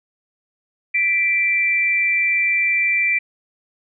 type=tone pair together; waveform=sine; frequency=1975.3 / 2349 Hz; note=B6 / D7; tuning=0 / 0 cents; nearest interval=minor third; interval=300 cents; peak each=-22 / -16 dBFS; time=0.94-3.19 s; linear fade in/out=10 ms; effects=none